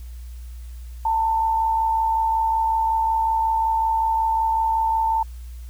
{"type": "tone with amplitude modulation", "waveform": "sine", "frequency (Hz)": 894, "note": "A5", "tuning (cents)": 27, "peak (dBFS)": -16, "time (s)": [1.05, 5.23], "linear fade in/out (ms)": 5, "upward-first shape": "sine", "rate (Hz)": 65.4, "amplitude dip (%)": 35, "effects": ["added 60 Hz sine -33 dBFS peak until 5.69 s", "white hiss -54 dBFS RMS until 5.69 s"]}